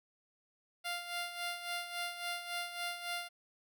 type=tone with tremolo; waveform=10% pulse; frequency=698.5 Hz; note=F5; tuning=in tune; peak=-27 dBFS; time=0.84-3.29 s; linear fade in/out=20 ms; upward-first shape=sine; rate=3.6 Hz; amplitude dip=65%; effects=none